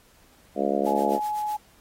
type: harmonic tone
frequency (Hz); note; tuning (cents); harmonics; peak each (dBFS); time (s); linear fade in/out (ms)
70; C#2; +18; 3 / 4 / 5 / 6 / 7 / 8 / 9 / 10; -30 / -30 / -30 / -30 / -30 / -30 / -30 / -30; 0.55-1.2; 50
type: noise with tremolo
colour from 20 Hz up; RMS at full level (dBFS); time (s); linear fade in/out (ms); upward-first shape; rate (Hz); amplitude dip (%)
white; -43; 0.85-1.57; 5; triangle; 7.9; 95
type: tone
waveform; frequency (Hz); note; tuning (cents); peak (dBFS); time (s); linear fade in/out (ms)
sine; 844; G#5; +28; -25; 0.86-1.57; 10
effects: pink hiss -58 dBFS RMS until 1.8 s + AAC 48 kbps